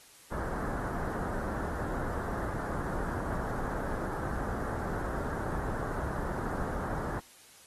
pink low-pass noise, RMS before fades -35 dBFS, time 0.31-7.2 s, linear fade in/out 10 ms, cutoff 1700 Hz, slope 48 dB/octave, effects white hiss -56 dBFS RMS until 7.66 s + AAC 32 kbps

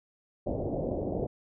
white low-pass noise, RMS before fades -32 dBFS, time 0.46-1.27 s, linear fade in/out 10 ms, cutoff 660 Hz, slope 48 dB/octave, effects none

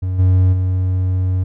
triangle tone with level steps, 92.5 Hz, F#2, in tune, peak -15 / -7 / -12 dBFS, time 0.02-1.44 s, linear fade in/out 10 ms, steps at 0.18 / 0.52 s, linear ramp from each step 20 ms, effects none

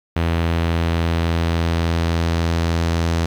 sawtooth tone with low-pass filter sweep, 83.5 Hz, E2, 23 cents sharp, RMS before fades -19 dBFS, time 0.16-3.26 s, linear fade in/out 5 ms, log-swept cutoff 3100 to 5900 Hz, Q 1.2, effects 7-bit

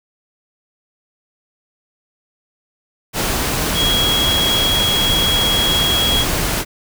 sine tone in noise, 3309 Hz, G#7, 7 cents flat, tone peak -15 dBFS, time 3.74-6.26 s, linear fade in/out 50 ms, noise pink, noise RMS -19 dBFS, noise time 3.13-6.65 s, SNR +1 dB, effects none

